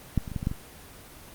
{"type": "clicks", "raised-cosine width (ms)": 5, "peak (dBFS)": [-10, -24, -23, -16, -20, -12, -19], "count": 7, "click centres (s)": [0.177, 0.278, 0.317, 0.362, 0.429, 0.471, 0.514], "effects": ["pink hiss -47 dBFS RMS until 1.34 s", "Opus 24 kbps"]}